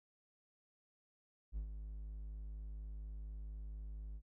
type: tone with ADSR envelope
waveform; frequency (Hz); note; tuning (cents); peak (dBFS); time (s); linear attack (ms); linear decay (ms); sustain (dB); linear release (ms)
triangle; 52.1; G#1; +6; -35; 1.52-4.22; 49; 94; -7; 63
effects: none